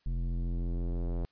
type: tone with low-pass filter sweep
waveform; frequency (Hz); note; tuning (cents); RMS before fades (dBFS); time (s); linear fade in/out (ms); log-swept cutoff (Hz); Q
square; 43; F1; -26; -32; 0.06-1.25; 0; 160 to 600; 1.1
effects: white hiss -72 dBFS RMS until 1.31 s + resampled to 11025 Hz